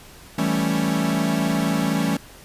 45% pulse chord, A dominant seventh, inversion second, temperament equal, 164.81 / 196 / 220 / 277.2 Hz, E3 / G3 / A3 / C#4, 0 / 0 / 0 / 0 cents, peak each -25 dBFS, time 0.38-2.17 s, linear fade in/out 5 ms, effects pink hiss -45 dBFS RMS until 2.44 s + resampled to 32000 Hz

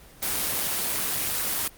white noise with amplitude modulation, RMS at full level -25 dBFS, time 0.22-1.68 s, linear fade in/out 5 ms, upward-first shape sine, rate 141 Hz, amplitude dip 35%, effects pink hiss -50 dBFS RMS until 1.77 s + Opus 24 kbps

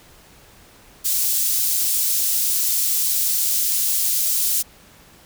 white high-pass noise, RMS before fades -20 dBFS, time 1.04-4.63 s, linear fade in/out 20 ms, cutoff 5400 Hz, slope 12 dB/octave, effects pink hiss -49 dBFS RMS until 5.25 s

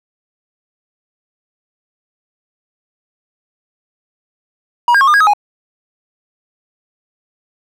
triangle tone with pitch steps, 959 / 1613 / 1091 / 1208 / 1641 / 1269 / 827 Hz, A#5 / G6 / C#6 / D6 / G#6 / D#6 / G#5, +49 / +49 / -28 / +48 / -21 / +34 / -8 cents, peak -5 dBFS, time 4.88-5.335 s, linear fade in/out 2 ms, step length 65 ms, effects none

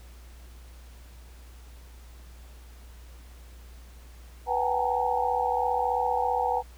sine tone cluster, 493.1 / 745 / 780 / 843 / 924 Hz, B4 / F#5 / G5 / G#5 / A#5, -3 / +12 / -9 / +26 / -16 cents, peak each -30 dBFS, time 4.46-6.63 s, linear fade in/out 50 ms, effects added 60 Hz sine -45 dBFS peak until 6.77 s + pink hiss -56 dBFS RMS until 6.77 s

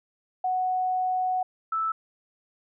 sine tone pair in turn, 740 / 1315.8 Hz, F#5 / E6, 0 / -4 cents, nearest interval minor seventh, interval 996 cents, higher second, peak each -23 / -24 dBFS, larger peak first, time 0.44-1.43 / 1.72-1.92 s, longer first, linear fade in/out 5 ms, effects none

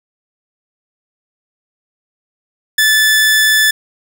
sawtooth tone, 1744 Hz, A6, 16 cents flat, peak -5 dBFS, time 2.78-3.71 s, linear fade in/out 5 ms, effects 7-bit

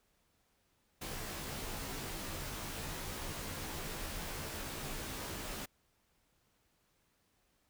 pink noise with comb filter, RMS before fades -42 dBFS, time 1.01-5.66 s, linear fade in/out 10 ms, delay 17 ms, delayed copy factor -1, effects pink hiss -75 dBFS RMS until 7.69 s

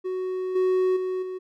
triangle tone with level steps, 371.1 Hz, F#4, 5 cents sharp, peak -24 / -17 / -23 / -28 dBFS, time 0.04-1.39 s, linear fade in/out 20 ms, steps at 0.55 / 0.96 / 1.22 s, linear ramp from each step 10 ms, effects none

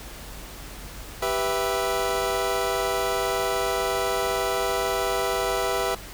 25% pulse chord, E minor, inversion first, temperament equal, 392 / 493.9 / 659.3 Hz, G4 / B4 / E5, 0 / 0 / 0 cents, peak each -24 dBFS, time 1.22-5.95 s, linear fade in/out 5 ms, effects added 47 Hz sine -41 dBFS peak until 6.13 s + pink hiss -41 dBFS RMS until 6.13 s

